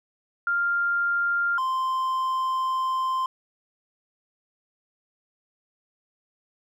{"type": "tone pair in turn", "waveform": ["sine", "triangle"], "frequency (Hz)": [1396.9, 1042.3], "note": ["F6", "C6"], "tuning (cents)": [0, -7], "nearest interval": "perfect fourth", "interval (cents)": 507, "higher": "first", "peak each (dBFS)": -21, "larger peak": "neither", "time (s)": [[0.47, 1.58], [1.58, 3.26]], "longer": "second", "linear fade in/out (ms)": 2, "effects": []}